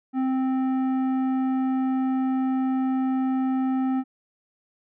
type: tone with tanh clipping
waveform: sine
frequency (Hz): 261.6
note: C4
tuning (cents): 0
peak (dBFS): -23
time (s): 0.13-4.04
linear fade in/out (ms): 50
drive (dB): 11
effects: none